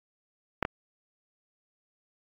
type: clicks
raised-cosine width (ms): 0.5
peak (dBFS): -9 / -13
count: 2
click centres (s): 0.627 / 0.651
effects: AAC 48 kbps